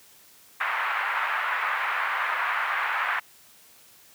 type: band-pass noise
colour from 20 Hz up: pink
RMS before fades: -27 dBFS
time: 0.6-3.2 s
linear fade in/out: 10 ms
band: 990 to 2100 Hz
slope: 24 dB/octave
effects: white hiss -54 dBFS RMS until 4.14 s + high-pass 60 Hz 12 dB/octave